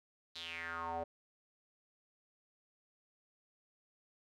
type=tone with band-pass filter sweep; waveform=square; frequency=83.6 Hz; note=E2; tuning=25 cents sharp; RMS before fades=-42 dBFS; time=0.35-1.04 s; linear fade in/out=10 ms; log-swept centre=4100 to 610 Hz; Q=5.4; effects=none

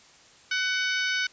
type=harmonic tone with a mistuned harmonic; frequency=749 Hz; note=F#5; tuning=21 cents sharp; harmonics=2 / 3 / 4 / 5 / 6 / 7 / 8; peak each=-27 / -31 / -33 / -35 / -37 / -38 / -39 dBFS; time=0.51-1.27 s; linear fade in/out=5 ms; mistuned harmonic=5; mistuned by=-15 cents; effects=white hiss -54 dBFS RMS until 1.32 s + resampled to 16000 Hz

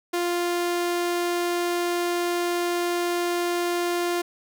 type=tone; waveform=sawtooth; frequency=349.2 Hz; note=F4; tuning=in tune; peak=-19 dBFS; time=0.13-4.22 s; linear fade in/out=10 ms; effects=none

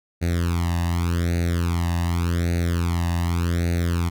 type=tone with flanger; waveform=sawtooth; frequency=85.8 Hz; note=F2; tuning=30 cents flat; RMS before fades=-22 dBFS; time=0.21-4.1 s; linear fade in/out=20 ms; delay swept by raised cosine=0.47 to 1.09 ms; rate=0.86 Hz; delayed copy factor=+1; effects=none

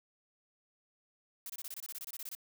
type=noise bursts; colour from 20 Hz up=blue; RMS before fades=-43 dBFS; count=15; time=1.46-2.351 s; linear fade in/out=2 ms; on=37 ms; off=24 ms; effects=none

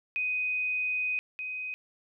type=tone pair in turn; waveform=sine; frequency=2500 / 2509 Hz; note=D#7 / D#7; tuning=+8 / +14 cents; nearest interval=unison; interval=6 cents; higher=second; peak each=-27 / -33 dBFS; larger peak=first; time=0.16-1.19 / 1.39-1.74 s; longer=first; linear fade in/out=0 ms; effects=none

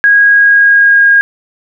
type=tone with pitch glide; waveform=sine; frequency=1644 to 1627.9 Hz; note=G#6 to G#6; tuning=-18 to -35 cents; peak=-3 dBFS; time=0.04-1.21 s; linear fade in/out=0 ms; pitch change=-17 cents; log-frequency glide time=0.28-1.07 s; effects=none

